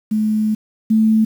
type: tone pair in turn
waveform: sine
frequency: 215.4 / 219.4 Hz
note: A3 / A3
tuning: -37 / -5 cents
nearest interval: unison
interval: 32 cents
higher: second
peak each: -14 / -10 dBFS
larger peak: second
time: 0.11-0.55 / 0.9-1.25 s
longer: first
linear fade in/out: 10 ms
effects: 7-bit